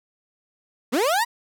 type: linear sweep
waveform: 30% pulse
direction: up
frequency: 207.7 to 987.8 Hz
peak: -16 dBFS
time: 0.92-1.25 s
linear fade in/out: 20 ms
effects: none